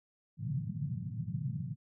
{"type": "band-pass noise", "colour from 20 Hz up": "pink", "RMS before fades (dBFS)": -37, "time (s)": [0.37, 1.76], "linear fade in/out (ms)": 50, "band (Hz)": [110, 180], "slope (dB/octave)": 48, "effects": []}